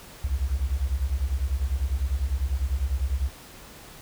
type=beating tone pair; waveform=sine; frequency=61.74 / 71.74 Hz; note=B1 / D2; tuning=0 / -40 cents; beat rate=10 Hz; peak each=-26 dBFS; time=0.24-3.3 s; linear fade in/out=5 ms; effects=pink hiss -46 dBFS RMS until 4.01 s